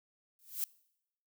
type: noise with exponential growth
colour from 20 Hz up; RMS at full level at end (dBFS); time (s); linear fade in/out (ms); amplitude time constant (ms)
violet; -31; 0.39-0.64; 1; 54
effects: noise-tail reverb RT60 0.8 s tail -23 dB re dry